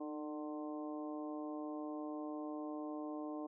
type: harmonic tone with a mistuned harmonic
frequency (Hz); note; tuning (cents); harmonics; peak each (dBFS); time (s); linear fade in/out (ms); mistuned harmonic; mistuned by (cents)
150; D3; +37; 2 / 3 / 4 / 5 / 6 / 7; -42 / -51 / -49 / -52 / -58 / -53; 0-3.47; 10; 2; +25
effects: none